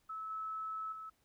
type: tone with level steps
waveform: sine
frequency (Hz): 1301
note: E6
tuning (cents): -23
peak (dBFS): -40 / -38 / -44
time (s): 0.09-1.1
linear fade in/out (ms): 10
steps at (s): 0.3 / 0.92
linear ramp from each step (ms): 5
effects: pink hiss -75 dBFS RMS until 1.24 s